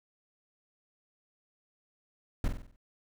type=noise with echo; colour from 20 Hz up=brown; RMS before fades=-27 dBFS; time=2.44-2.48 s; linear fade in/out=2 ms; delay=47 ms; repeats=6; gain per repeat=-6 dB; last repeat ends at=2.762 s; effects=none